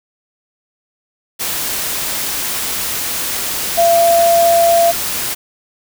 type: tone in noise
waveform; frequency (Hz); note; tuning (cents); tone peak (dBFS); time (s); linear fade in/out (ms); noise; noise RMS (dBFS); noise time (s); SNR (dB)
sine; 680; F5; -46; -8; 3.77-4.92; 20; white; -20; 1.39-5.35; +9
effects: none